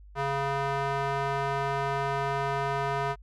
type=tone with band-pass filter; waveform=square; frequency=138.59 Hz; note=C#3; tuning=in tune; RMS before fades=-29 dBFS; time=0.15-3.16 s; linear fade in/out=50 ms; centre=1000 Hz; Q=1.2; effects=added 50 Hz sine -47 dBFS peak until 3.22 s